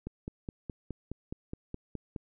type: click train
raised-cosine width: 3 ms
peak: -24 dBFS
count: 11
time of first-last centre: 0.07-2.162 s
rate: 4.78 Hz
effects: none